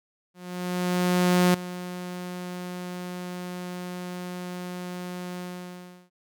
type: tone with ADSR envelope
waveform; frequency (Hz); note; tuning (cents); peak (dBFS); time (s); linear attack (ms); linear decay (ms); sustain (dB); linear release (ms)
sawtooth; 179.5; F3; +48; -13; 0.34-6.1; 1200; 7; -16; 710
effects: none